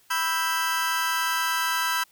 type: chord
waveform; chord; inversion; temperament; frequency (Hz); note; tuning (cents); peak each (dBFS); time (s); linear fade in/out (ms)
sawtooth; E minor; second; just; 988.9 / 1318.5 / 1582.2; B5 / E6 / G6; +2 / 0 / +16; -24 / -24 / -24; 0.1-2.04; 10
effects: white hiss -60 dBFS RMS until 2.11 s

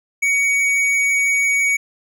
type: tone with hard clipping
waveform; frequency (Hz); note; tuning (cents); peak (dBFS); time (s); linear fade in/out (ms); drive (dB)
sine; 2247; C#7; +23; -16; 0.22-1.77; 10; 9
effects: none

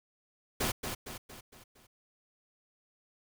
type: noise with echo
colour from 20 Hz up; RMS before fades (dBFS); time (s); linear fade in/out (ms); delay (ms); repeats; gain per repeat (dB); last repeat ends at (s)
pink; -31; 0.6-0.72; 10; 230; 5; -6; 1.87
effects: none

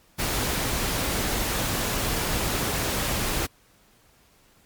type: noise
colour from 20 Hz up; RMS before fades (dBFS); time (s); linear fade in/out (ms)
pink; -26; 0.18-3.47; 20
effects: pink hiss -59 dBFS RMS until 4.65 s + MP3 96 kbps

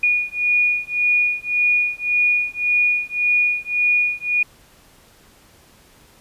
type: beating tone pair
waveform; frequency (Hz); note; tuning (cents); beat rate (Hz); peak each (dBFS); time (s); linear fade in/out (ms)
sine; 2448 / 2449.8; D#7 / D#7; -29 / -27; 1.8; -19 / -19; 0.03-4.43; 5
effects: pink hiss -51 dBFS RMS until 6.2 s + resampled to 32000 Hz

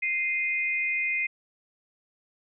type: tone pair together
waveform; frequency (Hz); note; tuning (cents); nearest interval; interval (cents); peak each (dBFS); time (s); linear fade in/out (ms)
sine; 2093 / 2480; C7 / D#7; 0 / -6; minor third; 294; -27 / -28; 0.02-1.27; 10
effects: none

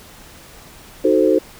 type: chord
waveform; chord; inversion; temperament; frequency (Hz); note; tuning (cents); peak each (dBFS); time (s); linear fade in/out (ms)
sine; D# diminished seventh; none; equal with one note detuned; 311.1 / 370 / 441.5 / 523.3; D#4 / F#4 / A4 / C5; 0 / 0 / +6 / 0; -17; 1.04-1.39; 10
effects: pink hiss -42 dBFS RMS until 1.59 s

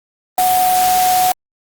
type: tone in noise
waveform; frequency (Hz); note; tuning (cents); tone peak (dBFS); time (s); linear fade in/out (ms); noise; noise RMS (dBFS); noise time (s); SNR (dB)
sine; 736; F#5; -9; -11; 0.38-1.32; 2; white; -20; 0.38-1.32; +6
effects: Opus 32 kbps

